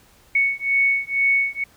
sine beating tone pair, 2217 / 2219.1 Hz, C#7 / C#7, 0 / +1 cents, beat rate 2.1 Hz, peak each -20 dBFS, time 0.35-1.64 s, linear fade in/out 5 ms, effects pink hiss -54 dBFS RMS until 1.76 s

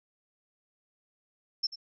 sine tone with echo, 5340 Hz, E8, 22 cents sharp, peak -25 dBFS, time 1.63-1.67 s, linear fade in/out 10 ms, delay 89 ms, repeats 1, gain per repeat -14 dB, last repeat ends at 1.759 s, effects none

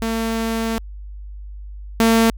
sawtooth tone pair in turn, 225.8 / 226.7 Hz, A3 / A#3, +45 / -48 cents, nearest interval unison, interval 7 cents, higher second, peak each -16 / -8 dBFS, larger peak second, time 0.02-0.78 / 2-2.3 s, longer first, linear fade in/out 0 ms, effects added 50 Hz sine -31 dBFS peak until 2.37 s

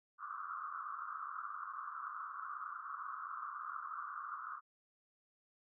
pink band-pass noise, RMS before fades -45 dBFS, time 0.18-4.61 s, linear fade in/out 50 ms, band 1100 to 1400 Hz, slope 96 dB/octave, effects none

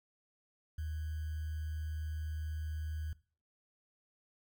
sine tone with sample-and-hold, 77.78 Hz, D#2, in tune, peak -36 dBFS, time 0.78-3.13 s, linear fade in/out 5 ms, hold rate 1575 Hz, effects noise-tail reverb RT60 0.4 s tail -19 dB re dry

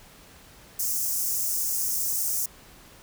white high-pass noise, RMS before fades -27 dBFS, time 0.79-2.46 s, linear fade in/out 5 ms, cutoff 5500 Hz, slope 48 dB/octave, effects pink hiss -51 dBFS RMS until 3.02 s

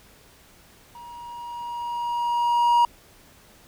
triangle tone with level ramp, 952 Hz, A#5, 36 cents sharp, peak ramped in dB -38 to -12 dBFS, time 0.95-2.85 s, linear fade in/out 2 ms, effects pink hiss -53 dBFS RMS until 3.67 s

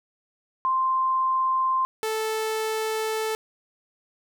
sine / sawtooth tone pair in turn, 1046 / 438.6 Hz, C6 / A4, -1 / -6 cents, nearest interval octave + minor third, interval 1505 cents, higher first, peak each -20 / -21 dBFS, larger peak first, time 0.65-1.85 / 2.03-3.35 s, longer second, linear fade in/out 0 ms, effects none

